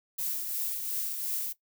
violet noise with tremolo, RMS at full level -31 dBFS, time 0.18-1.53 s, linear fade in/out 10 ms, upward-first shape triangle, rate 2.8 Hz, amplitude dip 45%, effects noise-tail reverb RT60 0.1 s tail -17 dB re dry

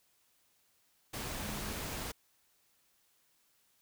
sine tone in noise, 207.7 Hz, G#3, in tune, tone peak -47 dBFS, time 1.42-1.72 s, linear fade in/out 10 ms, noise pink, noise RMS -40 dBFS, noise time 1.13-2.12 s, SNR -10 dB, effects white hiss -72 dBFS RMS until 3.81 s

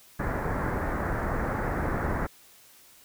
pink low-pass noise, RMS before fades -29 dBFS, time 0.19-2.27 s, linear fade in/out 10 ms, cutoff 1900 Hz, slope 48 dB/octave, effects white hiss -55 dBFS RMS until 3.04 s

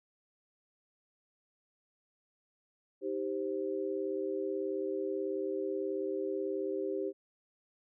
sine chord, C minor, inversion first, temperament just, 314 / 392.4 / 523.3 Hz, Eb4 / G4 / C5, +16 / +2 / 0 cents, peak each -39 / -34 / -39 dBFS, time 3.01-7.13 s, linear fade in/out 50 ms, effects none

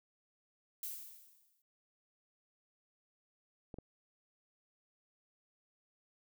violet noise with exponential decay, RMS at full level -40 dBFS, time 0.83-1.62 s, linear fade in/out 2 ms, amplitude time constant 170 ms
clicks, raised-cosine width 2 ms, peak -33 / -33 dBFS, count 2, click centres 3.742 / 3.786 s
effects none

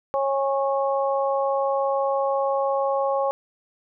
harmonic tone, 274.1 Hz, C#4, 19 cents flat, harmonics 2 / 3 / 4, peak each -22 / -26 / -28 dBFS, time 0.14-3.31 s, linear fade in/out 0 ms, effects none

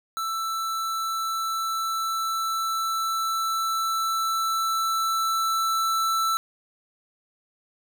square tone with level ramp, 1326 Hz, E6, 10 cents sharp, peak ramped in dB -27 to -22 dBFS, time 0.17-6.37 s, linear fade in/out 0 ms, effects none

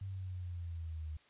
sine exponential sweep, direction down, 98 to 76.3 Hz, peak -39 dBFS, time 0.01-1.17 s, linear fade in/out 5 ms, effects white hiss -66 dBFS RMS until 1.29 s + resampled to 8000 Hz

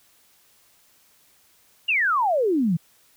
sine exponential sweep, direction down, 2900 to 154.6 Hz, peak -18 dBFS, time 1.88-2.77 s, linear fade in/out 10 ms, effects white hiss -59 dBFS RMS until 3.16 s

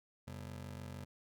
30% pulse ring-modulated tone, 110 Hz, A2, in tune, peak -39 dBFS, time 0.27-1.05 s, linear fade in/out 10 ms, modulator 23.3 Hz, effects none

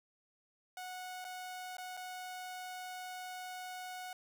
sawtooth tone with dropouts, 735 Hz, F#5, 12 cents flat, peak -39 dBFS, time 0.77-4.13 s, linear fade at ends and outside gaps 2 ms, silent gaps 1.244-1.249 / 1.769-1.782 / 1.969-1.973 s, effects none

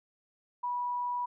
sine tone, 977 Hz, B5, 19 cents flat, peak -30 dBFS, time 0.63-1.26 s, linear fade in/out 10 ms, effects none

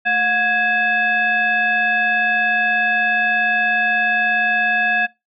sine tone with frequency modulation, 1661.2 Hz, G#6, in tune, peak -14 dBFS, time 0.05-5.07 s, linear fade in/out 20 ms, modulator 941 Hz, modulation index 0.9, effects noise-tail reverb RT60 0.2 s tail -20 dB re dry

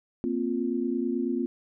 sine chord, Bb suspended second, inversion none, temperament just, 233.1 / 262.2 / 349.6 Hz, Bb3 / C4 / F4, 0 / +4 / +2 cents, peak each -30 / -29 / -30 dBFS, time 0.24-1.46 s, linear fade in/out 0 ms, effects none

